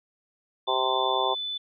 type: harmonic tone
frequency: 130 Hz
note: C3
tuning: 11 cents flat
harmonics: 3 / 4 / 5 / 6 / 7 / 8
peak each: -31 / -32 / -32 / -30 / -29 / -29 dBFS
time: 0.67-1.35 s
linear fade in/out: 20 ms
type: tone with pitch glide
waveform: sine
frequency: 3520 to 3498 Hz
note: A7 to A7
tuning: 0 to -11 cents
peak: -29 dBFS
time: 0.67-1.58 s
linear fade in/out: 10 ms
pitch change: -11 cents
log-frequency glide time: 1.02-1.41 s
effects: none